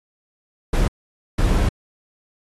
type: noise bursts at uneven times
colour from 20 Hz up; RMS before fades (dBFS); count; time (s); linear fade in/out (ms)
brown; -17; 2; 0.73-0.88 / 1.38-1.69; 5
effects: AAC 32 kbps